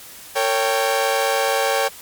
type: chord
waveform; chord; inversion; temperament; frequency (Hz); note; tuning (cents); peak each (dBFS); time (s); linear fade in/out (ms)
sawtooth; G diminished; first; equal with one note detuned; 454.5 / 554.4 / 784; Bb4 / Db5 / G5; -44 / 0 / 0; -20 / -17 / -18; 0.35-1.89; 20
effects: white hiss -40 dBFS RMS until 2.01 s + Opus 48 kbps